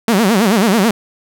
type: tone with vibrato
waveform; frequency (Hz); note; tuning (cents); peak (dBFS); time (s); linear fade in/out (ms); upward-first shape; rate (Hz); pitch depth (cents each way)
sawtooth; 209.4; G#3; +15; -6; 0.08-0.91; 2; sine; 9.2; 220
effects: none